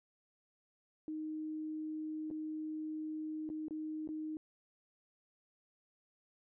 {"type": "tone with dropouts", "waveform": "sine", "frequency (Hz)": 310.7, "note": "D#4", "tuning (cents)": -2, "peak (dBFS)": -38, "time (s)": [1.08, 4.37], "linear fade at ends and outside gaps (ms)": 1, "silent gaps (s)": [[2.303, 2.311], [3.491, 3.5], [3.683, 3.708], [4.075, 4.089]], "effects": []}